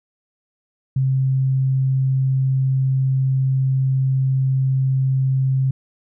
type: tone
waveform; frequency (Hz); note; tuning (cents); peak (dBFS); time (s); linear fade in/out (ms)
sine; 132.7; C3; +25; -15; 0.96-5.71; 5
effects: none